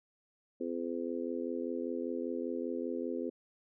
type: harmonic tone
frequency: 85.1 Hz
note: F2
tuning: 44 cents flat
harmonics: 3 / 4 / 5 / 6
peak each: -38 / -39 / -40 / -41 dBFS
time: 0.6-3.3 s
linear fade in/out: 10 ms
effects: none